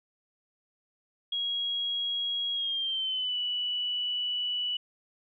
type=tone with pitch glide; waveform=sine; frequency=3300 to 2957 Hz; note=G#7 to F#7; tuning=-12 to -2 cents; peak=-28 dBFS; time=1.32-4.77 s; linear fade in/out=5 ms; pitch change=-190 cents; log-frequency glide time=2.54-3.38 s; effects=none